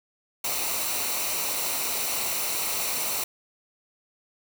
white noise with comb filter, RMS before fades -28 dBFS, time 0.44-3.24 s, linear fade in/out 5 ms, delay 0.6 ms, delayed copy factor -0.55, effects none

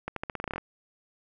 accelerating click train, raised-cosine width 0.5 ms, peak -17 dBFS, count 12, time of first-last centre 0.08-0.58 s, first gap 83 ms, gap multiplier 0.87, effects none

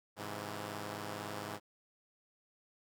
5% pulse chord, Ab augmented, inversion none, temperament equal, 103.83 / 130.81 / 164.81 Hz, Ab2 / C3 / E3, 0 / 0 / 0 cents, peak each -31 / -37 / -35 dBFS, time 0.16-1.6 s, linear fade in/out 50 ms, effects none

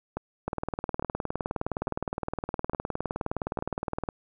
two click trains, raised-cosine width 1 ms, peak -15 / -17 dBFS, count 71 / 5, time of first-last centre 0.48-4.088 / 0.17-3.589 s, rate 19.4 / 1.17 Hz, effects none

